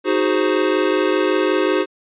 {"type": "chord", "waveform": "square", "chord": "Ab dominant seventh", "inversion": "second", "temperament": "equal", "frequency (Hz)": [311.1, 370, 415.3, 523.3], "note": ["Eb4", "Gb4", "Ab4", "C5"], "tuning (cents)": [0, 0, 0, 0], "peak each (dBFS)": [-22, -20, -22, -23], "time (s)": [0.04, 1.86], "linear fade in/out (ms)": 50, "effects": ["resampled to 8000 Hz"]}